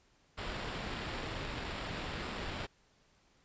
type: noise with sample-and-hold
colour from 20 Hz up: pink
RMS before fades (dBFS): -40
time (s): 0.37-2.67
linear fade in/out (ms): 20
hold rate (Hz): 6300
effects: pink hiss -69 dBFS RMS until 3.44 s + resampled to 16000 Hz